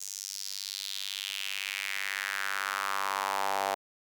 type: tone with high-pass filter sweep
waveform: sawtooth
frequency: 98 Hz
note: G2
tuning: in tune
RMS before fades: -34 dBFS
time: 0-3.75 s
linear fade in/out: 10 ms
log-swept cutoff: 6600 to 720 Hz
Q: 3
effects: none